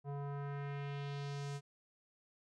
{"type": "tone with low-pass filter sweep", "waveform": "square", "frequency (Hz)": 141.8, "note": "C#3", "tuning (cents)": 40, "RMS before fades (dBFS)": -42, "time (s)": [0.04, 1.61], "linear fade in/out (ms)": 50, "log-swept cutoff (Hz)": [790, 8100], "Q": 1.5, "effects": []}